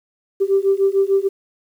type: beating tone pair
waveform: sine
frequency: 388.1 / 394.8 Hz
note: G4 / G4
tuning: -17 / +12 cents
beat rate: 6.7 Hz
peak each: -16 dBFS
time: 0.4-1.29 s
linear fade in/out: 20 ms
effects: tanh soft clip ceiling -6 dBFS + 8-bit